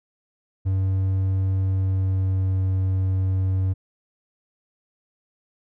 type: tone with pitch glide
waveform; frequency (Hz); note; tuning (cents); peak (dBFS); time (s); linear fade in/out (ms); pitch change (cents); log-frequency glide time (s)
triangle; 95.3 to 94.42; G2 to F#2; -48 to +36; -17; 0.65-3.74; 20; -16; 1.61-2.61
effects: none